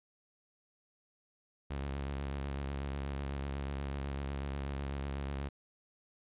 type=tone with vibrato; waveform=sawtooth; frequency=69.3 Hz; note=C#2; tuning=in tune; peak=-32 dBFS; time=1.7-5.49 s; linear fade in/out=10 ms; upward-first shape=square; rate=8.1 Hz; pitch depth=36 cents each way; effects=resampled to 8000 Hz